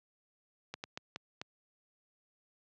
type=slowing click train; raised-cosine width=0.2 ms; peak=-22 dBFS; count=5; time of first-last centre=0.74-1.415 s; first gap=99 ms; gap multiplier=1.37; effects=high-pass 100 Hz 12 dB/octave + low-pass 6000 Hz 12 dB/octave